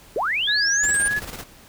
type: linear sweep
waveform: sine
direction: up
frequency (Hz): 361.9 to 9397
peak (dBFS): -20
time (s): 0.16-1.08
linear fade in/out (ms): 2
type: tone with vibrato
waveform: sine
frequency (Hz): 1661.2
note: G#6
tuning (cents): 0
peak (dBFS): -20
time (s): 0.47-1.2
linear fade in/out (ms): 20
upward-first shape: triangle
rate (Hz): 3.2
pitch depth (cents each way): 44
type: noise with tremolo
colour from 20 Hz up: pink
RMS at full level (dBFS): -33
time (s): 0.83-1.44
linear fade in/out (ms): 5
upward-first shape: square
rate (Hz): 18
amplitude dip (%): 55
effects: pink hiss -48 dBFS RMS until 1.68 s